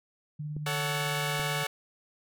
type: tone with tremolo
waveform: sine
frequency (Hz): 150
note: D3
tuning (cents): +37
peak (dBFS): -32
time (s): 0.39-1.64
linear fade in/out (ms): 10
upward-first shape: sine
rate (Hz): 18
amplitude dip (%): 25
type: clicks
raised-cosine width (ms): 3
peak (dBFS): -28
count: 2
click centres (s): 0.566 / 1.396
type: chord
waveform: 10% pulse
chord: F# minor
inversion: first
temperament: equal with one note detuned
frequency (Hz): 440 / 563.7 / 740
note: A4 / C#5 / F#5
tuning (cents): 0 / +29 / 0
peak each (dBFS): -26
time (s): 0.66-1.67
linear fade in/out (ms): 5
effects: none